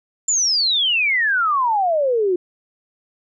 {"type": "exponential sweep", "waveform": "sine", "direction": "down", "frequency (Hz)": [7300, 348], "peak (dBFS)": -15, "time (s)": [0.28, 2.36], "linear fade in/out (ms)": 5, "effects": []}